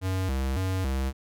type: tone with vibrato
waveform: square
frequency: 79 Hz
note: D#2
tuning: 27 cents sharp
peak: -26 dBFS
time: 0.01-1.13 s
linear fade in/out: 50 ms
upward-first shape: square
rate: 1.8 Hz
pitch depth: 300 cents each way
effects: none